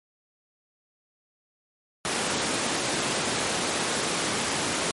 pink high-pass noise, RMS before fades -27 dBFS, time 2.05-4.91 s, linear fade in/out 0 ms, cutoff 200 Hz, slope 12 dB/octave, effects MP3 48 kbps

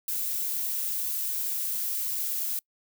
violet noise with high-pass filter sweep, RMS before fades -30 dBFS, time 0.08-2.59 s, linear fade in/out 2 ms, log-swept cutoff 240 to 610 Hz, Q 1.5, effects noise-tail reverb RT60 0.1 s tail -26 dB re dry

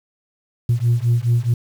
sine beating tone pair, 116.54 / 121.24 Hz, A#2 / B2, 0 / -32 cents, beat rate 4.7 Hz, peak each -16 dBFS, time 0.69-1.54 s, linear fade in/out 5 ms, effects tanh soft clip ceiling -10 dBFS + 7-bit

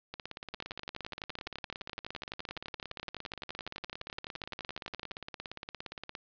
two click trains, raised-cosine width 0.2 ms, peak -21 / -22 dBFS, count 55 / 105, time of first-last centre 0.54-5.116 / 0.14-6.152 s, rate 11.8 / 17.3 Hz, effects resampled to 11025 Hz + 8-bit

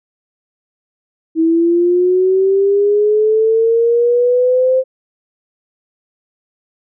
sine linear sweep, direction up, 320.9 to 523.3 Hz, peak -9 dBFS, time 1.35-4.84 s, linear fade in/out 50 ms, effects none

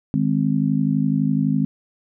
sine chord, Ab major, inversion second, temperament just, 155.74 / 207.7 / 259.6 Hz, Eb3 / Ab3 / C4, +2 / 0 / -13 cents, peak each -21 dBFS, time 0.14-1.65 s, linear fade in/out 0 ms, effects none

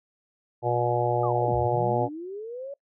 harmonic tone, 120.8 Hz, B2, 38 cents flat, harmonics 1 / 3 / 4 / 5 / 6 / 7, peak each -29 / -29 / -29 / -29 / -29 / -29 dBFS, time 0.62-2.09 s, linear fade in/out 50 ms
sine linear two-way sweep, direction down then up, 1244.5 to 55 to 571 Hz, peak -33 dBFS, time 1.23-2.74 s, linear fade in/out 5 ms, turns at 1.55 s
effects noise-tail reverb RT60 0.1 s tail -21 dB re dry

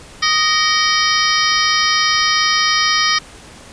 harmonic tone with a mistuned harmonic, 622.3 Hz, D#5, in tune, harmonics 2 / 3 / 4 / 5 / 6 / 7 / 8 / 9, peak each -18 / -19 / -23 / -22 / -24 / -24 / -20 / -21 dBFS, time 0.22-3.19 s, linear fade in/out 10 ms, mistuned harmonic 4, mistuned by -140 cents, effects pink hiss -39 dBFS RMS until 3.72 s + resampled to 22050 Hz

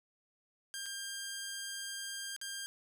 10% pulse tone with dropouts, 1599 Hz, G6, 34 cents sharp, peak -31 dBFS, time 0.74-2.66 s, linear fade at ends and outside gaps 0 ms, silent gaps 0.859-0.863 / 2.364-2.414 s, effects none

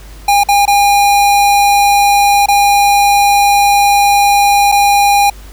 square tone with dropouts, 810 Hz, G#5, 43 cents flat, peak -7 dBFS, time 0.28-5.3 s, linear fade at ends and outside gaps 5 ms, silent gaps 0.436-0.486 / 0.655-0.677 / 2.46-2.484 / 4.718-4.722 s, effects added 50 Hz sine -31 dBFS peak until 5.52 s + pink hiss -39 dBFS RMS until 5.52 s

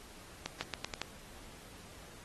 accelerating click train, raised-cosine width 0.2 ms, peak -17 dBFS, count 6, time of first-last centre 0.46-1.016 s, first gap 150 ms, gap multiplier 0.85, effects pink hiss -54 dBFS RMS until 2.24 s + AAC 32 kbps

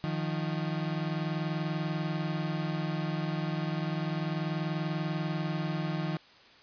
35% pulse tone pair together, 155.09 / 175.4 Hz, D#3 / F3, -5 / +8 cents, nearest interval major second, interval 213 cents, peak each -30 / -33 dBFS, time 0.04-6.17 s, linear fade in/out 0 ms, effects white hiss -56 dBFS RMS until 6.62 s + resampled to 11025 Hz

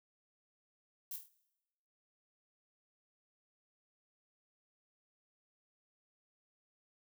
violet noise with echo, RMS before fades -43 dBFS, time 1.11-1.16 s, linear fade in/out 2 ms, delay 25 ms, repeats 5, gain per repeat -5 dB, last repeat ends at 1.285 s, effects noise-tail reverb RT60 1.0 s tail -21 dB re dry

